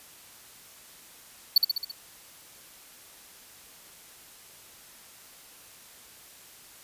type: tone with echo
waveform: square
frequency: 4466 Hz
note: C#8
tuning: 12 cents sharp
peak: -14 dBFS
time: 1.56-1.58 s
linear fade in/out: 5 ms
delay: 67 ms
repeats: 5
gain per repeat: -4 dB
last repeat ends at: 1.915 s
effects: white hiss -51 dBFS RMS until 6.83 s + resampled to 32000 Hz